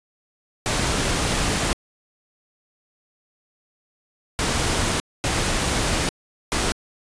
pink noise bursts at uneven times, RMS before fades -22 dBFS, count 4, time 0.66-1.73 / 4.39-5 / 5.24-6.09 / 6.52-6.72 s, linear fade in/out 0 ms, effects resampled to 22050 Hz

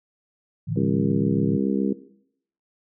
sine chord, A suspended fourth, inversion none, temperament just, 110 / 146.67 / 165 Hz, A2 / D3 / E3, 0 / -2 / +2 cents, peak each -28 / -28 / -28 dBFS, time 0.67-1.58 s, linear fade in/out 20 ms
harmonic tone, 67.1 Hz, C2, 44 cents sharp, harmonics 3 / 4 / 5 / 6 / 7, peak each -24 / -26 / -28 / -30 / -31 dBFS, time 0.76-1.93 s, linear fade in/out 5 ms
effects noise-tail reverb RT60 0.7 s tail -17 dB re dry

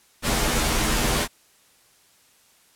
pink noise with comb filter, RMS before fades -22 dBFS, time 0.22-1.28 s, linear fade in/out 50 ms, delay 11 ms, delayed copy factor -0.85, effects white hiss -58 dBFS RMS until 2.75 s + low-pass 12000 Hz 12 dB/octave

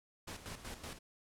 pink noise with tremolo, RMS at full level -45 dBFS, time 0.27-0.99 s, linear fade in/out 10 ms, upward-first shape square, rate 5.3 Hz, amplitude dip 65%, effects low-pass 11000 Hz 12 dB/octave

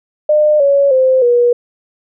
sine tone with pitch steps, 604 / 560.3 / 519.8 / 482.2 Hz, D5 / C#5 / C5 / B4, +48 / +18 / -11 / -41 cents, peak -7 dBFS, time 0.29-1.53 s, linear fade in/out 5 ms, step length 310 ms, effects none

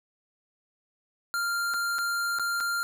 square tone with dropouts, 1393 Hz, F6, 5 cents flat, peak -27 dBFS, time 1.34-2.83 s, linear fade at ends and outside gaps 0 ms, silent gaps 1.738-1.742 / 1.984-1.988 / 2.387-2.396 / 2.603-2.607 s, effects none

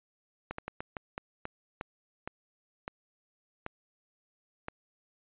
slowing click train, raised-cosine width 0.5 ms, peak -21 dBFS, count 12, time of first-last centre 0.51-4.684 s, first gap 74 ms, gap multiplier 1.3, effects resampled to 8000 Hz

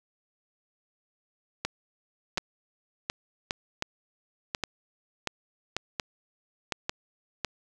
two click trains, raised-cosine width 0.2 ms, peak -11 / -11 dBFS, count 5 / 9, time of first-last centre 2.38-6.895 / 1.65-7.447 s, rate 0.886 / 1.38 Hz, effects 8-bit

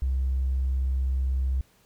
triangle tone with tanh clipping, 65.41 Hz, C2, in tune, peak -22 dBFS, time 0.02-1.61 s, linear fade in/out 0 ms, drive 2 dB, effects pink hiss -62 dBFS RMS until 1.85 s

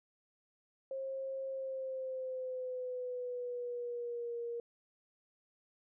sine tone with pitch glide, 535 to 471.2 Hz, C5 to A#4, +38 to +19 cents, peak -37 dBFS, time 0.91-4.6 s, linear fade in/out 2 ms, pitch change -219 cents, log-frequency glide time 1.49-4.36 s, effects none

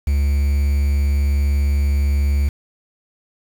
triangle tone with quantisation, 70.6 Hz, C#2, 32 cents sharp, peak -12 dBFS, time 0.07-2.49 s, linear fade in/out 5 ms, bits 6, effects none

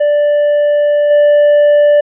triangle tone with level steps, 587.3 Hz, D5, in tune, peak -6 / -3 dBFS, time 0-2.01 s, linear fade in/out 10 ms, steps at 1.1 s, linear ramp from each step 10 ms, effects resampled to 8000 Hz

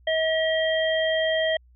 harmonic tone, 639 Hz, D#5, 46 cents sharp, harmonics 1 / 3 / 5, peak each -22 / -27 / -29 dBFS, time 0.07-1.57 s, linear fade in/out 5 ms, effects added 61 Hz sine -52 dBFS peak until 1.75 s

